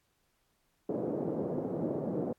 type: band-pass noise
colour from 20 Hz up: white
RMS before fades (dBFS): -34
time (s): 0.89-2.33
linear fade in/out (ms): 5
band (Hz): 140 to 520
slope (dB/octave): 24
effects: pink hiss -75 dBFS RMS until 2.38 s + AAC 64 kbps